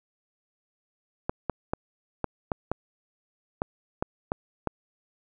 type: clicks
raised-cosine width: 1 ms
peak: -12 dBFS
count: 10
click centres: 1.295 / 1.497 / 1.735 / 2.243 / 2.518 / 2.716 / 3.619 / 4.025 / 4.319 / 4.673 s
effects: none